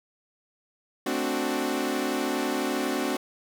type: chord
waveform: sawtooth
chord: D dominant seventh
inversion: second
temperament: equal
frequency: 220 / 261.6 / 293.7 / 370 Hz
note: A3 / C4 / D4 / F#4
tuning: 0 / 0 / 0 / 0 cents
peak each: -31 / -26 / -27 / -27 dBFS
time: 1.06-3.17 s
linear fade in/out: 5 ms
effects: none